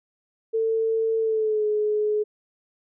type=tone with pitch glide; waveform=sine; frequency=447.6 to 423 Hz; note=A4 to G#4; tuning=+30 to +32 cents; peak=-20 dBFS; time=0.53-2.24 s; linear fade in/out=20 ms; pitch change=-98 cents; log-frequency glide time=1.2-1.66 s; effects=none